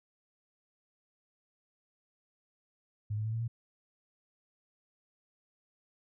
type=tone with pitch steps; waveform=sine; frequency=105 / 107.77 / 110.6 / 113.52 / 116.5 Hz; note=G#2 / A2 / A2 / A#2 / A#2; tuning=+19 / -35 / +9 / -45 / -1 cents; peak=-31 dBFS; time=3.1-3.48 s; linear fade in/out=10 ms; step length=76 ms; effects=none